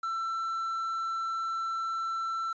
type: tone with quantisation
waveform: triangle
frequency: 1339 Hz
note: E6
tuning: 27 cents sharp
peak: -28 dBFS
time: 0.03-2.53 s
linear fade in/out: 5 ms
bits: 9
effects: resampled to 16000 Hz